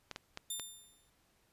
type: clicks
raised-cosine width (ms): 0.2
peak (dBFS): -24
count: 4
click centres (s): 0.113 / 0.161 / 0.374 / 0.597
type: tone with exponential decay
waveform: 5% pulse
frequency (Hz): 3600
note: A7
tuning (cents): +39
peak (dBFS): -27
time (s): 0.5-1.1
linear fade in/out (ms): 5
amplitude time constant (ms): 130
effects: pink hiss -72 dBFS RMS until 1.52 s + resampled to 32000 Hz

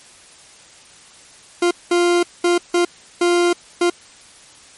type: tone bursts at uneven times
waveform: 40% pulse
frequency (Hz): 349.2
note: F4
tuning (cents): 0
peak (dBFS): -12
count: 6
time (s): 1.62-1.71 / 1.91-2.23 / 2.44-2.58 / 2.74-2.85 / 3.21-3.53 / 3.81-3.9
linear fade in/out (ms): 5
effects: white hiss -45 dBFS RMS until 4.77 s + MP3 48 kbps

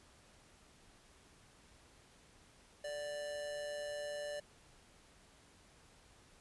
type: tone with amplitude modulation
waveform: square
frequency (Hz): 587.3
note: D5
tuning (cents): 0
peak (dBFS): -39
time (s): 2.84-4.4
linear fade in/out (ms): 5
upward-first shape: sine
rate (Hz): 151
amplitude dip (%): 45
effects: pink hiss -64 dBFS RMS until 6.4 s + resampled to 24000 Hz

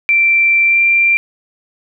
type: tone with pitch glide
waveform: sine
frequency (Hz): 2349 to 2367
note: D7 to D7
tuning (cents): 0 to +13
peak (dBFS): -8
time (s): 0.09-1.17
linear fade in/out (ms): 0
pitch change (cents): +13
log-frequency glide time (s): 0.65-0.8
effects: none

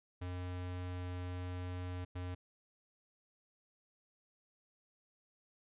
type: tone bursts at uneven times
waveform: square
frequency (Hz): 90.1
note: F#2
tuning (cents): -45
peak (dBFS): -40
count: 2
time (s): 0.21-2.05 / 2.15-2.35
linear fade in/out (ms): 10
effects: resampled to 8000 Hz

